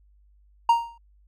triangle tone with exponential decay, 932.3 Hz, A#5, in tune, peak -10 dBFS, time 0.69-0.98 s, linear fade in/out 5 ms, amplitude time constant 61 ms, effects added 50 Hz sine -55 dBFS peak until 1.27 s

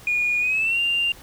sine tone with pitch glide, 2441 to 2788 Hz, D#7 to F7, -34 to -4 cents, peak -18 dBFS, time 0.07-1.12 s, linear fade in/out 2 ms, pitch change +230 cents, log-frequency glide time 0.4-0.8 s, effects tanh soft clip ceiling -14 dBFS + pink hiss -46 dBFS RMS until 1.22 s

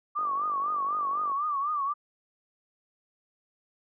sine tone with vibrato, 1161 Hz, D6, 20 cents flat, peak -26 dBFS, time 0.15-1.94 s, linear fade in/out 20 ms, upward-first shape triangle, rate 4 Hz, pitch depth 130 cents each way
click train, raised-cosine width 1 ms, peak -30 dBFS, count 56, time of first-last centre 0.19-1.317 s, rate 48.8 Hz
effects high-pass 300 Hz 12 dB/octave

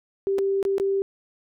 sine tone with dropouts, 392 Hz, G4, in tune, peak -20 dBFS, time 0.27-1.02 s, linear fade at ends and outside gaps 0 ms, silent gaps 0.384-0.388 / 0.628-0.651 / 0.782-0.799 s, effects none

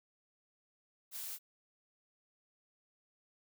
blue noise, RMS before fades -43 dBFS, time 1.11-1.39 s, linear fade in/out 50 ms, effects none

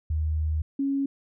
sine tone pair in turn, 77.78 / 276 Hz, D#2 / C#4, 0 / -7 cents, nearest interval octave + minor seventh, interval 2193 cents, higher second, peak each -23 dBFS, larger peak neither, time 0.1-0.62 / 0.79-1.06 s, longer first, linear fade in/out 5 ms, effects none

